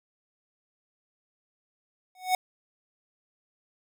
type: tone with exponential growth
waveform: square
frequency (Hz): 740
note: F#5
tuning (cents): 0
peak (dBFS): -19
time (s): 2.15-2.35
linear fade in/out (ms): 2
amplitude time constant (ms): 43
effects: none